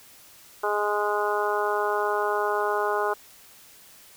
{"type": "harmonic tone", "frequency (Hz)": 207.7, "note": "G#3", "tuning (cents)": 0, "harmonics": [2, 3, 4, 5, 6, 7], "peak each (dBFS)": [-27, -31, -29, -30, -31, -32], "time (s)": [0.63, 3.14], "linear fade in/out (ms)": 10, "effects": ["white hiss -51 dBFS RMS until 4.16 s"]}